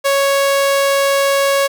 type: tone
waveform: sawtooth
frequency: 554.4 Hz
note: C#5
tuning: in tune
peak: -8 dBFS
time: 0.04-1.68 s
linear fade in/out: 20 ms
effects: none